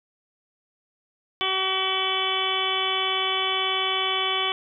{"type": "harmonic tone", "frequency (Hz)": 379.9, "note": "F#4", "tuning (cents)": 46, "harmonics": [1, 2, 3, 4, 5, 6, 7, 8, 9], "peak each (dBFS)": [-32, -32, -29, -39, -38, -30, -39, -27, -29], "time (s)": [1.41, 4.52], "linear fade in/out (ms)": 0, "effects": []}